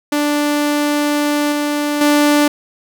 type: tone with level steps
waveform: sawtooth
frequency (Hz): 293.7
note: D4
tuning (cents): 0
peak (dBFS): -10 / -12 / -6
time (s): 0.12-2.48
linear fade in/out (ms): 5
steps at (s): 1.52 / 2.01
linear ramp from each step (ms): 2
effects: none